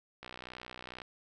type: click train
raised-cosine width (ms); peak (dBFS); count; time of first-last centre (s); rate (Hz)
0.3; -28; 50; 0.23-1.018; 62.2
effects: none